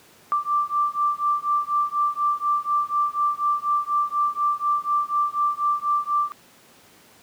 sine beating tone pair, 1174 / 1178.1 Hz, D6 / D6, -1 / +5 cents, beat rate 4.1 Hz, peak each -23 dBFS, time 0.32-6.32 s, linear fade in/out 0 ms, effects pink hiss -52 dBFS RMS until 7.22 s + high-pass 150 Hz 12 dB/octave

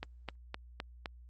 click train, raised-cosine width 0.3 ms, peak -22 dBFS, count 5, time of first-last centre 0.03-1.058 s, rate 3.89 Hz, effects added 60 Hz sine -51 dBFS peak until 1.29 s + Opus 32 kbps

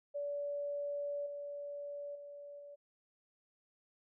sine tone with level steps, 575 Hz, D5, 37 cents flat, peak -36 / -41 / -47 / -49 dBFS, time 0.14-2.76 s, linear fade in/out 20 ms, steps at 1.26 / 2.15 / 2.59 s, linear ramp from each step 5 ms, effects none

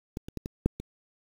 clicks, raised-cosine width 3 ms, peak -20 / -26 / -21 / -21 / -9 / -24 dBFS, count 6, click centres 0.171 / 0.285 / 0.373 / 0.459 / 0.66 / 0.8 s, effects 7-bit

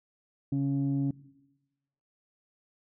sine tone pair together, 138.6 / 277.2 Hz, C#3 / C#4, 0 / 0 cents, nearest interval octave, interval 1200 cents, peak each -27 dBFS, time 0.52-1.11 s, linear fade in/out 5 ms, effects noise-tail reverb RT60 1.0 s tail -20 dB re dry + tanh soft clip ceiling -21 dBFS

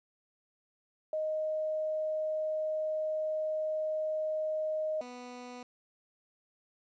sine / 15% pulse tone pair in turn, 622.3 / 247 Hz, D#5 / B3, 0 / 0 cents, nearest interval octave + major third, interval 1600 cents, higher first, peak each -30 / -37 dBFS, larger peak first, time 1.13-5.01 / 5.01-5.63 s, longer first, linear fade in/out 2 ms, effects resampled to 16000 Hz + 12-bit

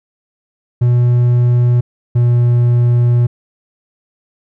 triangle tone pair in turn, 121.7 / 120.58 Hz, B2 / B2, -25 / -41 cents, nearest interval unison, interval 16 cents, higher first, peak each -6 dBFS, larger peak neither, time 0.81-1.81 / 2.15-3.27 s, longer second, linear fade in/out 10 ms, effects none

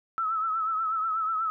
sine tone with vibrato, 1305 Hz, E6, 18 cents flat, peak -25 dBFS, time 0.18-1.5 s, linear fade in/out 0 ms, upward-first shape triangle, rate 8.2 Hz, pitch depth 64 cents each way, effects none

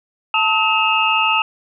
sine tone cluster, 885 / 1274 / 2591 / 2796 Hz, A5 / D#6 / E7 / F7, +10 / +41 / -30 / +1 cents, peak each -19 dBFS, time 0.34-1.42 s, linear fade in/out 2 ms, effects none

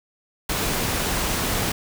pink noise, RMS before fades -24 dBFS, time 0.49-1.72 s, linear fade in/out 5 ms, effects none

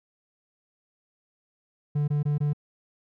triangle tone bursts, 146.83 Hz, D3, in tune, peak -20 dBFS, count 4, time 1.95-2.533 s, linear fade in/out 10 ms, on 130 ms, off 21 ms, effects none

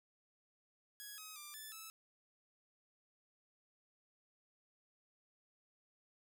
5% pulse tone with pitch steps, 1666 / 1267 / 1187 / 1744 / 1307 Hz, G#6 / D#6 / D6 / A6 / E6, +5 / +31 / +18 / -16 / -15 cents, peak -38 dBFS, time 1-1.9 s, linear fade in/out 0 ms, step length 180 ms, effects none

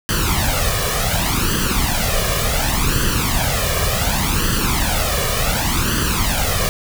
pink noise with flanger, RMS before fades -18 dBFS, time 0.09-6.69 s, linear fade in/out 0 ms, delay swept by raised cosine 0.65 to 1.75 ms, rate 0.68 Hz, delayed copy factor +0.75, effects none

